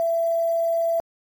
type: tone with quantisation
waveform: sine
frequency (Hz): 668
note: E5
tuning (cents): +23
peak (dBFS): -19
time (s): 0-1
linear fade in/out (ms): 0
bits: 7
effects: AAC 64 kbps